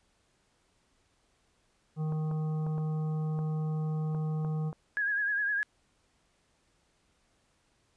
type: harmonic tone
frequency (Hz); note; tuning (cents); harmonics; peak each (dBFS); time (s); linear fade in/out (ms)
155.56; D#3; 0; 1 / 3 / 5 / 7 / 8; -29 / -44 / -48 / -54 / -56; 1.96-4.73; 50
type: clicks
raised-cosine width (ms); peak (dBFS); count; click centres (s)
1; -30; 8; 2.123 / 2.313 / 2.666 / 2.781 / 3.39 / 4.148 / 4.448 / 4.729
type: tone with vibrato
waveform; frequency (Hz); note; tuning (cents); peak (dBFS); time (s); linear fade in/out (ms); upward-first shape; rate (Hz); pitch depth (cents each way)
sine; 1652; G#6; -10; -27; 4.97-5.63; 0; sine; 9.8; 55
effects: pink hiss -71 dBFS RMS until 7.96 s + resampled to 22050 Hz